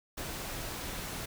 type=noise; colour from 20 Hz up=pink; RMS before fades=-39 dBFS; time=0.17-1.26 s; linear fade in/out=10 ms; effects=none